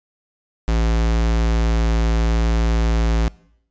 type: tone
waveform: square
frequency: 56.2 Hz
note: A1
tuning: 37 cents sharp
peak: -16 dBFS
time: 0.68-3.28 s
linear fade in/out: 0 ms
effects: noise-tail reverb RT60 0.7 s tail -22 dB re dry + resampled to 16000 Hz